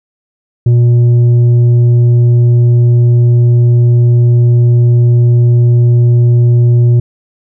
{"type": "tone with tanh clipping", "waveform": "sine", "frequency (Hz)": 120, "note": "B2", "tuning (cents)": -49, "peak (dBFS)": -5, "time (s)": [0.66, 7], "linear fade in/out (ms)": 5, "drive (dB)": 5, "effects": []}